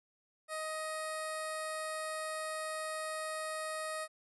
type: tone with notch filter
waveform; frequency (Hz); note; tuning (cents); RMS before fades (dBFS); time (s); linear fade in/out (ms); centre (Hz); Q
10% pulse; 627; D#5; +13; -39; 0.48-4.08; 50; 3000; 0.88
effects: resampled to 24000 Hz